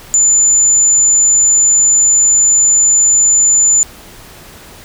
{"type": "tone", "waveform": "sine", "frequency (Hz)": 7040, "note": "A8", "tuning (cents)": 0, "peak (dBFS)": -6, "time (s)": [0.14, 3.83], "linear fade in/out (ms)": 0, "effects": ["pink hiss -36 dBFS RMS until 4.84 s"]}